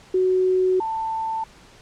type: tone pair in turn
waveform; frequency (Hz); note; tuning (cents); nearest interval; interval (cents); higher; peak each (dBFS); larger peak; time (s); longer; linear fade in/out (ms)
sine; 371.2 / 889.8; F#4 / A5; +6 / +19; octave + minor third; 1513; second; -16 / -23; first; 0.14-0.8 / 0.8-1.44; first; 5
effects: pink hiss -49 dBFS RMS until 1.81 s + low-pass 7000 Hz 12 dB/octave